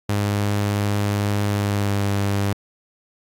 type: tone with pitch glide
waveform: sawtooth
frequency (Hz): 102.3 to 100.08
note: G#2 to G2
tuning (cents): -26 to +36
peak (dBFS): -15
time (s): 0.09-2.53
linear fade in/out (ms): 5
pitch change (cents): -38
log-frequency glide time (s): 1.5-2.13
effects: AAC 64 kbps